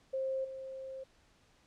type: tone with level steps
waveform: sine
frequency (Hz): 530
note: C5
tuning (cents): +22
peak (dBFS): -32 / -41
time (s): 0.13-1.04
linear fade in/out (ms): 10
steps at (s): 0.44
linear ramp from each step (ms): 10
effects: pink hiss -67 dBFS RMS until 1.66 s + low-pass 7000 Hz 12 dB/octave